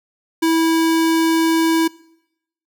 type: tone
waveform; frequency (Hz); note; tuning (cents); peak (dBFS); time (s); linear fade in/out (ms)
square; 326.4; E4; -17; -14; 0.42-1.88; 10
effects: noise-tail reverb RT60 0.8 s tail -22 dB re dry